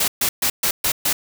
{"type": "noise bursts", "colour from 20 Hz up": "white", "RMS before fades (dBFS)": -19, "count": 6, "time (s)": [0, 1.13], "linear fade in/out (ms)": 5, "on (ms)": 80, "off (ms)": 130, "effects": []}